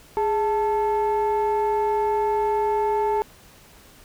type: tone pair together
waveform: sine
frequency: 415.3 / 880 Hz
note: G#4 / A5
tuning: 0 / 0 cents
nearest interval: octave + minor second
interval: 1300 cents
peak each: -20 dBFS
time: 0.17-3.22 s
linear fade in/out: 0 ms
effects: tanh soft clip ceiling -16 dBFS + pink hiss -50 dBFS RMS until 4.04 s